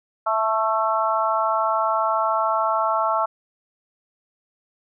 harmonic tone with a mistuned harmonic, 220 Hz, A3, in tune, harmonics 3 / 4 / 5 / 6, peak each -24 / -24 / -24 / -24 dBFS, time 0.26-3.26 s, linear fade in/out 10 ms, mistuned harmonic 6, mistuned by +17 cents, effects none

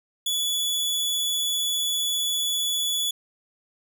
sawtooth tone, 3423 Hz, A7, 48 cents flat, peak -20 dBFS, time 0.26-3.11 s, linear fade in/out 5 ms, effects none

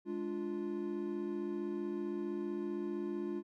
triangle chord, D diminished, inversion second, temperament equal, 207.7 / 293.7 / 349.2 Hz, Ab3 / D4 / F4, 0 / 0 / 0 cents, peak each -40 / -40 / -36 dBFS, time 0.05-3.43 s, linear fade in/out 50 ms, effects none

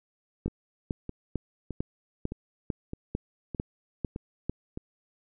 two click trains, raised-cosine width 3 ms, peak -22 / -16 dBFS, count 8 / 10, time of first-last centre 0.48-4.774 / 0.46-4.496 s, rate 1.63 / 2.23 Hz, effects none

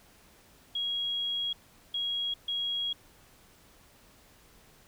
sine tone bursts at uneven times, 3300 Hz, G#7, 12 cents flat, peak -29 dBFS, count 3, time 0.75-1.53 / 1.94-2.34 / 2.48-2.93 s, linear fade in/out 5 ms, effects pink hiss -59 dBFS RMS until 4.87 s

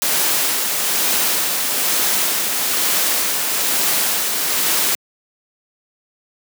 white noise with tremolo, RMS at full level -17 dBFS, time 0.02-4.95 s, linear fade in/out 0 ms, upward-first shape sine, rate 1.1 Hz, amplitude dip 30%, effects high-pass 200 Hz 12 dB/octave

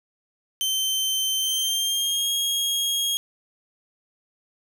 sawtooth tone with pitch glide, 3100 to 3271 Hz, G7 to G#7, -20 to -27 cents, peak -19 dBFS, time 0.61-3.17 s, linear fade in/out 0 ms, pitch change +93 cents, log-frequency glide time 1.38-2.31 s, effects none

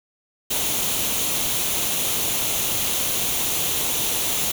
white noise with comb filter, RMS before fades -23 dBFS, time 0.5-4.52 s, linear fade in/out 10 ms, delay 0.3 ms, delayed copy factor +0.5, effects none

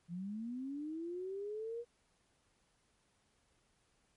sine linear sweep, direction up, 165.3 to 480 Hz, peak -39 dBFS, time 0.08-1.85 s, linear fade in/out 50 ms, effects pink hiss -75 dBFS RMS until 4.16 s + MP3 48 kbps

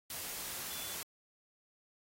sine tone in noise, 3471 Hz, A7, 24 cents flat, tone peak -50 dBFS, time 0.7-0.95 s, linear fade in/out 2 ms, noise white, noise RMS -42 dBFS, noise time 0.1-1.03 s, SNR -11 dB, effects AAC 48 kbps

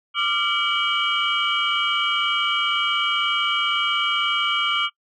sine tone cluster, 1184 / 1376 / 2294 / 2911 / 3152 Hz, D6 / F6 / D7 / F#7 / G7, +14 / -26 / -41 / -29 / +9 cents, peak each -25 dBFS, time 0.14-4.9 s, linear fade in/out 50 ms, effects noise-tail reverb RT60 0.1 s tail -25 dB re dry + tanh soft clip ceiling -10 dBFS

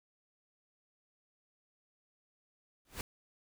pink noise with exponential growth, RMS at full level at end -36 dBFS, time 2.85-3.01 s, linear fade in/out 1 ms, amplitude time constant 33 ms, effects none

